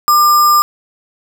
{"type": "tone with sample-and-hold", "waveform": "sine", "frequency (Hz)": 1196, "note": "D6", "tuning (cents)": 31, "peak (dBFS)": -6, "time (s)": [0.08, 0.62], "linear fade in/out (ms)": 0, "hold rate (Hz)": 6300, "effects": []}